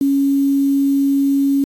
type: tone with quantisation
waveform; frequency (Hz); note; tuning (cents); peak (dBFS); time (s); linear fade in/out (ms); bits
sine; 277.1; C#4; -1; -12; 0.01-1.64; 2; 6
effects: AAC 64 kbps